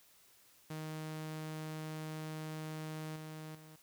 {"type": "tone with level steps", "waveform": "sawtooth", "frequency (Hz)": 156.2, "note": "D#3", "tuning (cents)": 7, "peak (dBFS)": [-37, -41, -50], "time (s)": [0.7, 3.76], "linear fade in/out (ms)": 5, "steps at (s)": [3.16, 3.55], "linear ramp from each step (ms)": 2, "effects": ["white hiss -65 dBFS RMS until 3.82 s"]}